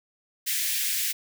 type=high-pass noise; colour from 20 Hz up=white; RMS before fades=-27 dBFS; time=0.46-1.13 s; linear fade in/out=20 ms; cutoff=1700 Hz; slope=48 dB/octave; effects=none